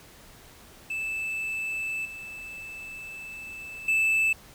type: tone with level steps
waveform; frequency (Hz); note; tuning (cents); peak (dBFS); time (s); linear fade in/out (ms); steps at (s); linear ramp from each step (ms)
triangle; 2632; E7; -3; -27 / -36 / -19; 0.9-4.33; 5; 2.05 / 3.88; 5
effects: pink hiss -51 dBFS RMS until 4.54 s